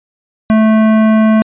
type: tone with hard clipping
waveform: sine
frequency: 218.7 Hz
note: A3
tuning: 10 cents flat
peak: -8 dBFS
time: 0.5-1.42 s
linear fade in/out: 0 ms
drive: 15 dB
effects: resampled to 8000 Hz